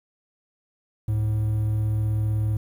triangle tone pair together, 67.55 / 107.3 Hz, C#2 / A2, -44 / -43 cents, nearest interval minor sixth, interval 801 cents, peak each -30 / -19 dBFS, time 1.08-2.57 s, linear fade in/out 5 ms, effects 9-bit

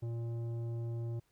triangle tone with tanh clipping, 116.54 Hz, A#2, in tune, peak -37 dBFS, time 0.02-1.2 s, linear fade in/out 10 ms, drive 15 dB, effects pink hiss -75 dBFS RMS until 1.31 s

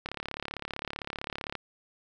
click train, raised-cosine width 0.3 ms, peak -18 dBFS, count 54, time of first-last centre 0.06-1.553 s, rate 35.5 Hz, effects none

